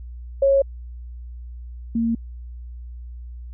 sine tone pair in turn, 549 / 229.7 Hz, C#5 / A#3, -17 / -25 cents, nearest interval octave + minor third, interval 1508 cents, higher first, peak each -13 / -18 dBFS, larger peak first, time 0.42-0.62 / 1.95-2.15 s, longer neither, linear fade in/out 5 ms, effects added 60 Hz sine -33 dBFS peak until 3.53 s

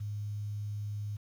sine tone, 103.83 Hz, G#2, in tune, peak -34 dBFS, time 0-1.17 s, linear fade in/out 10 ms, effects 10-bit

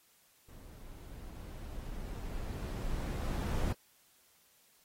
brown noise with level ramp, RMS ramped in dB -52 to -31 dBFS, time 0.48-3.73 s, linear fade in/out 10 ms, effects white hiss -67 dBFS RMS until 4.84 s + AAC 48 kbps

